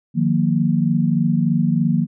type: chord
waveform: sine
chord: Eb suspended second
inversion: none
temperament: equal with one note detuned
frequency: 155.56 / 178.8 / 233.1 Hz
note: Eb3 / F3 / Bb3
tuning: 0 / +41 / 0 cents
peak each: -19 dBFS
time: 0.14-2.07 s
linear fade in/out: 50 ms
effects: none